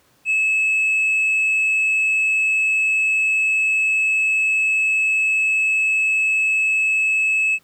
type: tone with tanh clipping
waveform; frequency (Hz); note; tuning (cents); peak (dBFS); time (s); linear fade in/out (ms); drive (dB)
sine; 2595; E7; -28; -16; 0.25-7.59; 50; 1
effects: pink hiss -58 dBFS RMS until 7.63 s + high-pass 100 Hz 12 dB/octave